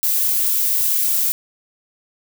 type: noise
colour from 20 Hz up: violet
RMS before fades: -18 dBFS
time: 0.03-1.32 s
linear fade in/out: 0 ms
effects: none